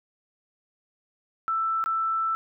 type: tone with dropouts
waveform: sine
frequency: 1326 Hz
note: E6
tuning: 10 cents sharp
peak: -23 dBFS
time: 1.48-2.35 s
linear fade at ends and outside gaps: 0 ms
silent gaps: 1.84-1.86 s
effects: none